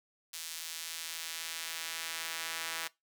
sawtooth tone with high-pass filter sweep, 163.8 Hz, E3, 11 cents flat, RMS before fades -40 dBFS, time 0.33-2.88 s, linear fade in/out 10 ms, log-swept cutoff 4300 to 1600 Hz, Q 0.72, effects noise-tail reverb RT60 0.2 s tail -22 dB re dry

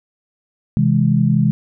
sine chord, C augmented, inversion none, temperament equal with one note detuned, 130.81 / 162.54 / 207.7 Hz, C3 / E3 / G#3, 0 / -24 / 0 cents, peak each -16 dBFS, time 0.77-1.51 s, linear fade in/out 0 ms, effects none

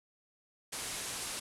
white low-pass noise, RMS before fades -40 dBFS, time 0.72-1.4 s, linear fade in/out 10 ms, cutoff 11000 Hz, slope 48 dB/octave, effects none

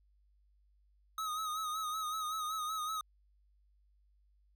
square tone with vibrato, 1262 Hz, D#6, 24 cents sharp, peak -36 dBFS, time 1.18-3.01 s, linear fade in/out 2 ms, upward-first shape sine, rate 5.3 Hz, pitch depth 52 cents each way, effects added 50 Hz sine -66 dBFS peak until 4.55 s

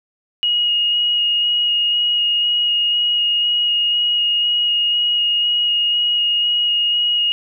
sine tone with vibrato, 2879 Hz, F#7, 48 cents flat, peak -14 dBFS, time 0.43-7.32 s, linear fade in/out 0 ms, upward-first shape square, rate 2 Hz, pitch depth 8 cents each way, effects none

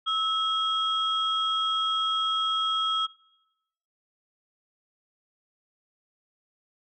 sine tone pair together, 1300 / 3276 Hz, E6 / G#7, -24 / -24 cents, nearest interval octave + major third, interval 1600 cents, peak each -26 dBFS, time 0.06-3.07 s, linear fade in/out 20 ms, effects noise-tail reverb RT60 0.9 s tail -21 dB re dry + tanh soft clip ceiling -16 dBFS

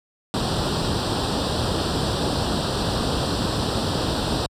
pink noise with comb filter, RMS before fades -22 dBFS, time 0.34-4.46 s, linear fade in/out 0 ms, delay 0.23 ms, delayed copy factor +0.85, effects high-pass 60 Hz 12 dB/octave + low-pass 6000 Hz 12 dB/octave

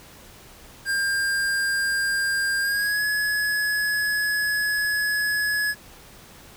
square tone with pitch glide, 1600 to 1692.2 Hz, G6 to G#6, +35 to +32 cents, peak -22 dBFS, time 0.85-5.75 s, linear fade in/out 50 ms, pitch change +97 cents, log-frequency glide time 2.6-3.04 s, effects pink hiss -47 dBFS RMS until 6.56 s

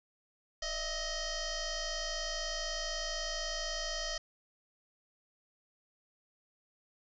sine tone with frequency modulation, 2500 Hz, D#7, 8 cents sharp, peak -34 dBFS, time 0.62-4.18 s, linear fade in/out 5 ms, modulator 632 Hz, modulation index 5.4, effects none

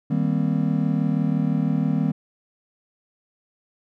triangle chord, C minor seventh, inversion first, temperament just, 156.98 / 196.22 / 235.5 / 261.6 Hz, Eb3 / G3 / Bb3 / C4, +16 / +2 / +18 / 0 cents, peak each -21 / -23 / -24 / -24 dBFS, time 0.1-2.12 s, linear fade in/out 10 ms, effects none

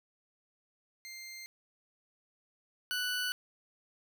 20% pulse tone pair in turn, 2100 / 1484.9 Hz, C7 / F#6, +6 / +6 cents, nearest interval tritone, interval 600 cents, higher first, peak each -39 / -27 dBFS, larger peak second, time 1.05-1.46 / 2.91-3.32 s, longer neither, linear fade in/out 0 ms, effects none

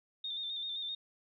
sine tone with vibrato, 3628 Hz, A#7, 48 cents flat, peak -36 dBFS, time 0.24-0.95 s, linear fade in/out 5 ms, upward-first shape square, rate 7.7 Hz, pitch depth 34 cents each way, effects none

